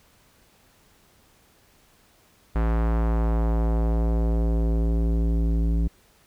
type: tone with low-pass filter sweep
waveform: square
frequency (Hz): 56.2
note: A1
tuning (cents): +37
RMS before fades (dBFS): -22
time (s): 2.55-5.88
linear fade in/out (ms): 10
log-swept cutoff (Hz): 1500 to 250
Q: 1.1
effects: pink hiss -59 dBFS RMS until 6.26 s